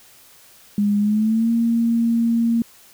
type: tone with pitch glide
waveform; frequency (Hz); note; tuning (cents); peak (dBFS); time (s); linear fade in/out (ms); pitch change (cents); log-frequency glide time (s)
sine; 205.1 to 231.6; G#3 to A#3; -21 to -11; -15; 0.78-2.62; 2; +210; 0.99-1.51
effects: white hiss -49 dBFS RMS until 2.93 s